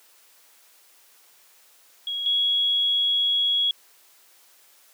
sine tone pair in turn, 3311 / 3332 Hz, G#7 / G#7, -6 / +5 cents, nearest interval unison, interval 11 cents, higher second, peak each -26 / -19 dBFS, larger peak second, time 2.07-2.26 / 2.26-3.71 s, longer second, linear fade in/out 2 ms, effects white hiss -56 dBFS RMS until 4.93 s + high-pass 400 Hz 12 dB/octave

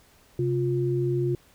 sine tone pair together, 132.48 / 352.7 Hz, C3 / F4, +22 / +17 cents, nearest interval octave + perfect fourth, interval 1695 cents, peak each -25 dBFS, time 0.39-1.35 s, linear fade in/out 2 ms, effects pink hiss -58 dBFS RMS until 1.54 s

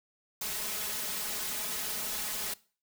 white noise with comb filter, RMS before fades -35 dBFS, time 0.41-2.54 s, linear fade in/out 5 ms, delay 4.7 ms, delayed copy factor +0.85, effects noise-tail reverb RT60 0.4 s tail -21 dB re dry

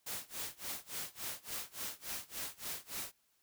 white noise with tremolo, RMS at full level -40 dBFS, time 0.06-3.12 s, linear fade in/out 10 ms, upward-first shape sine, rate 3.5 Hz, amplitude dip 95%, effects white hiss -75 dBFS RMS until 3.42 s

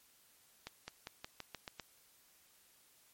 accelerating click train, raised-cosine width 0.2 ms, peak -26 dBFS, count 8, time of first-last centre 0.67-1.798 s, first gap 210 ms, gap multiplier 0.91, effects white hiss -67 dBFS RMS until 3.13 s + MP3 64 kbps

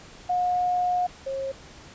sine tone pair in turn, 720 / 539.4 Hz, F#5 / C#5, -47 / -47 cents, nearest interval perfect fourth, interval 500 cents, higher first, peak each -21 / -27 dBFS, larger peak first, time 0.29-1.07 / 1.26-1.52 s, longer first, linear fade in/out 10 ms, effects pink hiss -47 dBFS RMS until 1.94 s + resampled to 16000 Hz

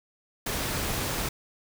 pink noise, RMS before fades -30 dBFS, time 0.46-1.29 s, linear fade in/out 5 ms, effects none

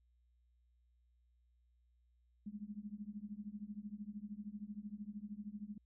sine tone with tremolo, 207.7 Hz, G#3, in tune, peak -40 dBFS, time 2.46-5.78 s, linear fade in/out 5 ms, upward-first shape triangle, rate 13 Hz, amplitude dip 100%, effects added 60 Hz sine -70 dBFS peak until 5.85 s

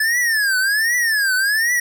square tone with vibrato, 1716 Hz, A6, 44 cents flat, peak -16 dBFS, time 0-1.8 s, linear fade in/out 5 ms, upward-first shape triangle, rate 1.3 Hz, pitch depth 250 cents each way, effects none

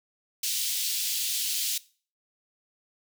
pink high-pass noise, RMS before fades -29 dBFS, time 0.43-1.78 s, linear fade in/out 5 ms, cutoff 3200 Hz, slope 24 dB/octave, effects noise-tail reverb RT60 0.4 s tail -20 dB re dry

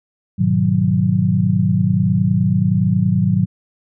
sine chord, G# minor seventh, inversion none, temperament equal, 103.83 / 123.47 / 155.56 / 185 Hz, G#2 / B2 / D#3 / F#3, 0 / 0 / 0 / 0 cents, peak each -19 / -20 / -19 / -16 dBFS, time 0.38-3.46 s, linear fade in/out 20 ms, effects none

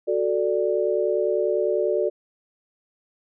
sine chord, D major, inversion first, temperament equal, 370 / 440 / 587.3 Hz, F#4 / A4 / D5, 0 / 0 / 0 cents, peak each -24 dBFS, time 0.07-2.1 s, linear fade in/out 20 ms, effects none

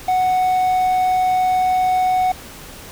triangle tone, 740 Hz, F#5, in tune, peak -12 dBFS, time 0.08-2.32 s, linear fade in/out 5 ms, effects pink hiss -37 dBFS RMS until 2.91 s

